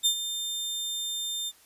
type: tone with ADSR envelope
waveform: sawtooth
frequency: 3600 Hz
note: A7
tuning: 39 cents sharp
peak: -16 dBFS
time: 0.03-1.52 s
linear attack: 28 ms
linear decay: 85 ms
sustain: -11 dB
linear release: 41 ms
effects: white hiss -58 dBFS RMS until 1.65 s + resampled to 32000 Hz